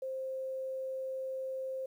sine tone, 526 Hz, C5, 9 cents sharp, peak -35 dBFS, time 0.02-1.86 s, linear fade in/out 5 ms, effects 11-bit

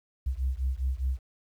sine beating tone pair, 63.1 / 68 Hz, B1 / C#2, +38 / -33 cents, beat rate 4.9 Hz, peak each -28 / -29 dBFS, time 0.26-1.19 s, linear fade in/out 10 ms, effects tanh soft clip ceiling -21 dBFS + 10-bit

